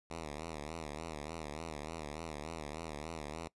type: tone with vibrato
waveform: 5% pulse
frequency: 77.78 Hz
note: D#2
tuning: in tune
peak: -30 dBFS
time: 0.1-3.48 s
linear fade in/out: 5 ms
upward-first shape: sine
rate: 3.4 Hz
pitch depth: 120 cents each way
effects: noise-tail reverb RT60 0.1 s tail -21 dB re dry + resampled to 24000 Hz